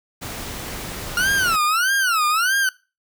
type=noise; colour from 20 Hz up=pink; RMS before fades=-31 dBFS; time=0.21-1.57 s; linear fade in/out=20 ms
type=tone with vibrato; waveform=40% pulse; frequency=1396.9 Hz; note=F6; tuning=in tune; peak=-16 dBFS; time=1.17-2.69 s; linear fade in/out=2 ms; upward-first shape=sine; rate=1.6 Hz; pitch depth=250 cents each way
effects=noise-tail reverb RT60 0.3 s tail -21 dB re dry